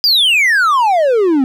triangle exponential sweep, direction down, 4978 to 253.1 Hz, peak -7 dBFS, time 0.04-1.44 s, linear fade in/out 0 ms, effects none

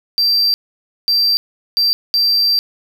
triangle tone bursts at uneven times, 4699 Hz, D8, in tune, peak -10 dBFS, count 4, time 0.18-0.54 / 1.08-1.37 / 1.77-1.93 / 2.14-2.59 s, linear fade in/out 0 ms, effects none

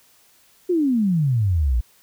sine exponential sweep, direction down, 372.7 to 55.2 Hz, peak -16 dBFS, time 0.69-1.81 s, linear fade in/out 10 ms, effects white hiss -56 dBFS RMS until 2.02 s

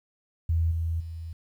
sine tone with level steps, 82.41 Hz, E2, in tune, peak -21 / -25 / -34 dBFS, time 0.49-1.33 s, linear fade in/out 5 ms, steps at 0.71 / 1 s, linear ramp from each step 5 ms, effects 10-bit

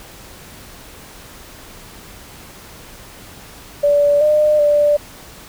sine tone with pitch steps, 579 / 604 / 588 Hz, D5 / D5 / D5, -25 / +48 / +2 cents, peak -10 dBFS, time 3.83-4.97 s, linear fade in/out 10 ms, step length 380 ms, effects pink hiss -39 dBFS RMS until 5.48 s

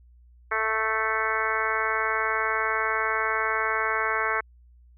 harmonic tone, 220 Hz, A3, in tune, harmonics 2 / 3 / 4 / 5 / 6 / 7 / 8 / 9 / 10, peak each -33 / -36 / -34 / -30 / -30 / -30 / -32 / -33 / -33 dBFS, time 0.51-4.41 s, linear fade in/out 10 ms, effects added 60 Hz sine -51 dBFS peak until 4.97 s

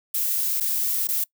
violet noise with dropouts, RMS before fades -24 dBFS, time 0.14-1.24 s, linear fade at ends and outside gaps 5 ms, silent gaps 0.601-0.607 / 1.073-1.086 s, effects noise-tail reverb RT60 0.1 s tail -23 dB re dry

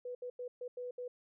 sine tone bursts at uneven times, 493.9 Hz, B4, in tune, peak -39 dBFS, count 6, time 0.05-0.15 / 0.22-0.3 / 0.39-0.48 / 0.61-0.68 / 0.77-0.91 / 0.98-1.08 s, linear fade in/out 5 ms, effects none

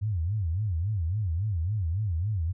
sine tone with vibrato, 93.5 Hz, F#2, 19 cents sharp, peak -25 dBFS, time 0.01-2.53 s, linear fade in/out 20 ms, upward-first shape sine, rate 3.6 Hz, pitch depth 280 cents each way, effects none

